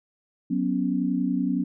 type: chord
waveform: sine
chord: F# suspended fourth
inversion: none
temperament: just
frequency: 185 / 246.7 / 277.5 Hz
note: F#3 / B3 / C#4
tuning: 0 / -2 / +2 cents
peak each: -27 / -26 / -26 dBFS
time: 0.5-1.64 s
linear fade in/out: 10 ms
effects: none